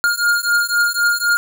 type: beating tone pair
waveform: square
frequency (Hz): 1414 / 1417.9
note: F6 / F6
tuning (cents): +21 / +26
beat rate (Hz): 3.9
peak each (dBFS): -18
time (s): 0.04-1.37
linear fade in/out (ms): 0
effects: none